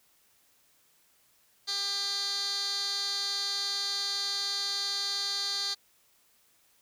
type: tone with band-pass filter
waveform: 15% pulse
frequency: 398.7 Hz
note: G4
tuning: 29 cents sharp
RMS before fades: -32 dBFS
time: 1.67-5.75 s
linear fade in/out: 20 ms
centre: 4700 Hz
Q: 6.1
effects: white hiss -66 dBFS RMS until 6.81 s